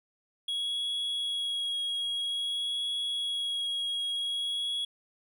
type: tone with vibrato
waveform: triangle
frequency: 3322 Hz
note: G#7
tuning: in tune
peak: -28 dBFS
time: 0.48-4.85 s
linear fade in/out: 5 ms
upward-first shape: sine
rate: 0.51 Hz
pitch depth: 13 cents each way
effects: none